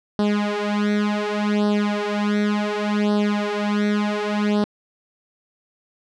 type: tone with flanger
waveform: sawtooth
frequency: 207.7 Hz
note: G#3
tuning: in tune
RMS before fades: -21 dBFS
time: 0.19-4.64 s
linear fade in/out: 0 ms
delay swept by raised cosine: 0.21 to 4.31 ms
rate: 0.68 Hz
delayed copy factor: +0.9
effects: low-pass 4000 Hz 12 dB/octave